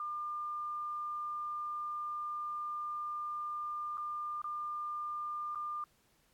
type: tone with dropouts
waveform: sine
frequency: 1200 Hz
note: D6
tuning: 37 cents sharp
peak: -36 dBFS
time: 0-5.84 s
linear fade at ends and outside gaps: 2 ms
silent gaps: 3.973-3.979 / 4.418-4.442 / 5.549-5.556 s
effects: pink hiss -71 dBFS RMS until 6.33 s + AAC 64 kbps